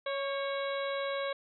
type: harmonic tone with a mistuned harmonic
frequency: 554.4 Hz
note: C#5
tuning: in tune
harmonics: 1 / 2 / 3 / 4 / 5 / 6 / 7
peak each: -33 / -39 / -42 / -43 / -51 / -47 / -44 dBFS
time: 0.06-1.33 s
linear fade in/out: 5 ms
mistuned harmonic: 3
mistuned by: -44 cents
effects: none